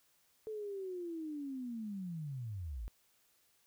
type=linear sweep; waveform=sine; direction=down; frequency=440.3 to 46.25 Hz; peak=-39 dBFS; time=0.47-2.88 s; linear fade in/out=0 ms; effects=white hiss -72 dBFS RMS until 3.66 s